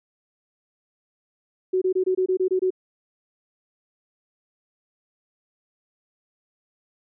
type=tone bursts; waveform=sine; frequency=372.2 Hz; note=F#4; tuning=10 cents sharp; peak=-18 dBFS; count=9; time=1.73-2.705 s; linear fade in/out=10 ms; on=87 ms; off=24 ms; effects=none